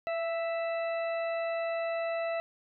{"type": "harmonic tone with a mistuned harmonic", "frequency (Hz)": 659.3, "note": "E5", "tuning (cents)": 0, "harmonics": [1, 2, 3, 4, 6], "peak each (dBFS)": [-30, -42, -42, -43, -52], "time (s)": [0.07, 2.4], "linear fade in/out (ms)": 0, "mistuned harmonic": 1, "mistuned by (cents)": 21, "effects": []}